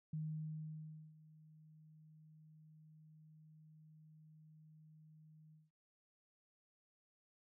sine tone with ADSR envelope, 155.56 Hz, D#3, in tune, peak -39 dBFS, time 0.13-5.71 s, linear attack 5 ms, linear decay 1000 ms, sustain -21 dB, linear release 180 ms, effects none

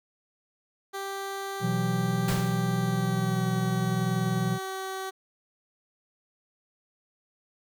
15% pulse tone with pitch glide, 392 to 381.7 Hz, G4 to G4, 0 to -46 cents, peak -26 dBFS, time 0.93-5.11 s, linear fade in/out 20 ms, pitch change -46 cents, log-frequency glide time 2.77-3.44 s
triangle chord, B suspended fourth, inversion none, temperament equal, 123.47 / 164.81 / 185 Hz, B2 / E3 / F#3, 0 / 0 / 0 cents, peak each -27 / -28 / -27 dBFS, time 1.6-4.59 s, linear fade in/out 50 ms
pink noise with exponential decay, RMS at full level -29 dBFS, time 2.28-2.79 s, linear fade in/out 5 ms, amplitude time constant 110 ms
effects none

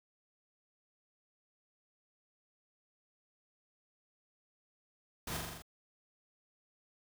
pink noise with echo, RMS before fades -40 dBFS, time 5.27-5.37 s, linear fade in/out 5 ms, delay 42 ms, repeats 6, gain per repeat -2 dB, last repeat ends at 5.622 s, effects none

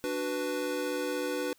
square chord, B minor, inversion first, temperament equal, 293.7 / 370 / 493.9 Hz, D4 / F#4 / B4, 0 / 0 / 0 cents, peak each -36 / -37 / -34 dBFS, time 0.04-1.53 s, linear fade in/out 0 ms, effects white hiss -65 dBFS RMS until 1.58 s

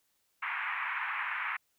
white band-pass noise, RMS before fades -35 dBFS, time 0.42-1.57 s, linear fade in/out 10 ms, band 900 to 2400 Hz, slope 48 dB/octave, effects white hiss -75 dBFS RMS until 1.78 s

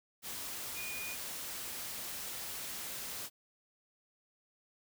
sine tone in noise, 2448 Hz, D#7, 29 cents flat, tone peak -42 dBFS, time 0.74-1.17 s, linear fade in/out 50 ms, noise white, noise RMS -42 dBFS, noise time 0.22-3.3 s, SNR -3 dB, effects none

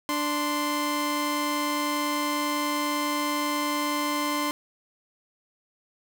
sawtooth tone pair together, 293.7 / 1043 Hz, D4 / C6, 0 / -6 cents, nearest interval octave + minor seventh, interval 2194 cents, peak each -24 dBFS, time 0.09-4.51 s, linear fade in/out 0 ms, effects none

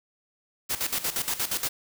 white noise with tremolo, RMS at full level -27 dBFS, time 0.69-1.69 s, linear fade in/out 20 ms, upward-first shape square, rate 8.5 Hz, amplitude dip 75%, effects none

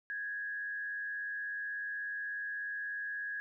sine tone with frequency modulation, 1662 Hz, G#6, 1 cent sharp, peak -36 dBFS, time 0.1-3.4 s, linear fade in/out 0 ms, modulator 96.5 Hz, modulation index 0.55, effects 13-bit

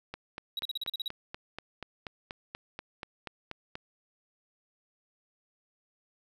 click train, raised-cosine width 0.3 ms, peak -22 dBFS, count 16, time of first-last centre 0.14-3.754 s, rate 4.15 Hz
triangle tone bursts, 3856 Hz, B7, 42 cents flat, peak -30 dBFS, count 9, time 0.57-1.08 s, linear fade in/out 2 ms, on 22 ms, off 39 ms
effects none

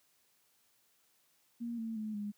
sine tone with pitch steps, 235.3 / 225.2 / 215.5 / 206.3 Hz, A#3 / A3 / A3 / G#3, +16 / +40 / -36 / -11 cents, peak -36 dBFS, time 1.6-2.32 s, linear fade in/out 20 ms, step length 180 ms, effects white hiss -72 dBFS RMS until 2.37 s + high-pass 80 Hz 12 dB/octave

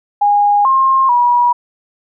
sine tone with pitch steps, 820 / 1065 / 967 Hz, G#5 / C6 / B5, -22 / +30 / -37 cents, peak -8 dBFS, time 0.21-1.53 s, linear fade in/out 10 ms, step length 440 ms, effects none

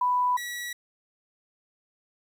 sine / sawtooth tone pair in turn, 991 / 1934.5 Hz, B5 / B6, +6 / -36 cents, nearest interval octave, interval 1158 cents, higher second, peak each -21 / -29 dBFS, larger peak first, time 0.01-0.37 / 0.37-0.73 s, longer neither, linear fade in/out 5 ms, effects 10-bit

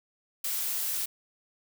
blue noise with ADSR envelope, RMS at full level -29 dBFS, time 0.44-1.06 s, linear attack 5 ms, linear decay 3 ms, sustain -2 dB, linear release 10 ms, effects none

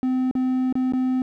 triangle tone with dropouts, 256.9 Hz, C4, 32 cents flat, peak -17 dBFS, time 0.03-1.22 s, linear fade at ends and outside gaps 1 ms, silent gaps 0.312-0.352 / 0.726-0.754 / 0.923-0.935 s, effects none

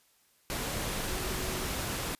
sine tone in noise, 370 Hz, F#4, in tune, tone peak -41 dBFS, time 1.11-1.67 s, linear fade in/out 0 ms, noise pink, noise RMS -34 dBFS, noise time 0.5-2.15 s, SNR -10 dB, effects white hiss -67 dBFS RMS until 2.19 s + resampled to 32000 Hz

